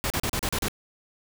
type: noise bursts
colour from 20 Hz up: pink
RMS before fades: -27 dBFS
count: 7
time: 0.04-0.683 s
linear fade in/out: 0 ms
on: 61 ms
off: 36 ms
effects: none